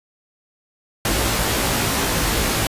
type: noise with comb filter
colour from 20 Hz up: pink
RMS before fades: -20 dBFS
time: 1.05-2.67 s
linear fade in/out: 2 ms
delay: 18 ms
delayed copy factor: +1
effects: resampled to 32000 Hz